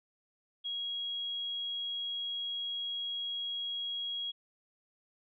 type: tone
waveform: sine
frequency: 3300 Hz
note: G#7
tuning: 12 cents flat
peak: -34 dBFS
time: 0.64-4.32 s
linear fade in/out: 20 ms
effects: none